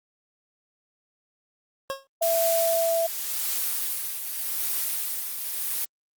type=tone with exponential decay; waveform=25% pulse; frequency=543 Hz; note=C#5; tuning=36 cents flat; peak=-21 dBFS; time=1.9-2.07 s; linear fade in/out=0 ms; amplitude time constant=36 ms
type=tone; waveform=sine; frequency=665 Hz; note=E5; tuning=15 cents sharp; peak=-21 dBFS; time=2.21-3.07 s; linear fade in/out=10 ms
type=noise with tremolo; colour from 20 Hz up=blue; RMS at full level=-26 dBFS; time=2.22-5.85 s; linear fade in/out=5 ms; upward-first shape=triangle; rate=0.88 Hz; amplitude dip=55%
effects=Opus 32 kbps